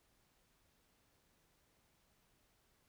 silence, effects pink hiss -75 dBFS RMS until 2.88 s

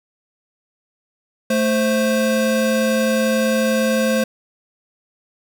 square tone pair together, 220 / 523.7 Hz, A3 / C5, 0 / +1 cents, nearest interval octave + minor third, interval 1501 cents, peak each -19 dBFS, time 1.5-4.24 s, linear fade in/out 5 ms, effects none

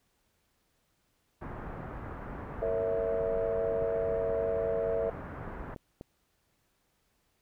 pink low-pass noise, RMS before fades -41 dBFS, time 1.41-5.75 s, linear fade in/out 10 ms, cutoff 1600 Hz, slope 24 dB/octave
sine chord, A# diminished, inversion none, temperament equal with one note detuned, 458.9 / 554.4 / 659.3 Hz, A#4 / C#5 / E5, -27 / 0 / 0 cents, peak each -31 / -34 / -32 dBFS, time 2.62-5.1 s, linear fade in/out 2 ms
clicks, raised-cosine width 2 ms, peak -29 dBFS, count 5, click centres 3.825 / 3.958 / 5.477 / 5.762 / 6.011 s
effects pink hiss -74 dBFS RMS until 7.41 s

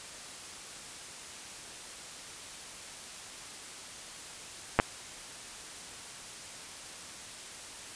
clicks, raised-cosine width 0.5 ms, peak -6 dBFS, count 2, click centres 4.79 / 4.799 s, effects white hiss -45 dBFS RMS until 7.95 s + resampled to 22050 Hz

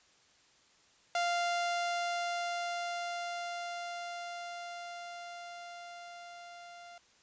sawtooth tone with level ramp, 696 Hz, F5, 6 cents flat, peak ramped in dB -25 to -45 dBFS, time 1.15-6.98 s, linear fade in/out 2 ms, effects white hiss -65 dBFS RMS until 7.22 s + resampled to 16000 Hz

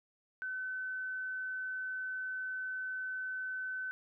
sine tone, 1518 Hz, F#6, 44 cents sharp, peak -36 dBFS, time 0.42-3.91 s, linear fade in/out 0 ms, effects none

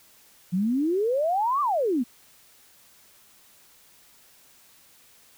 sine exponential two-way sweep, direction up then down, 172.8 to 1200 to 223.8 Hz, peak -21 dBFS, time 0.52-2.04 s, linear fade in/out 20 ms, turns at 1.61 s, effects white hiss -56 dBFS RMS until 5.37 s

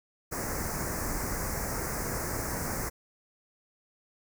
pink band-stop noise, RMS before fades -33 dBFS, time 0.31-2.9 s, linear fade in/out 20 ms, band 2100 to 5200 Hz, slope 48 dB/octave, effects none

